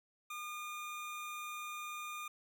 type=tone; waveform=25% pulse; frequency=1213 Hz; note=D#6; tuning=44 cents flat; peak=-38 dBFS; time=0.3-2.28 s; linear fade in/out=5 ms; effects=none